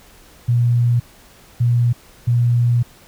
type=tone bursts at uneven times; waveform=sine; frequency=120 Hz; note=B2; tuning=49 cents flat; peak=-12 dBFS; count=3; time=0.48-1 / 1.6-1.93 / 2.27-2.83 s; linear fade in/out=10 ms; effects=pink hiss -47 dBFS RMS until 3.07 s